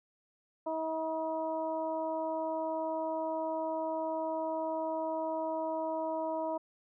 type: harmonic tone with a mistuned harmonic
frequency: 319.9 Hz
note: D#4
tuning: 48 cents sharp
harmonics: 1 / 2 / 3 / 4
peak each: -39 / -34 / -37 / -51 dBFS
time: 0.66-6.58 s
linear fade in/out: 10 ms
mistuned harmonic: 4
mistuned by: -25 cents
effects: none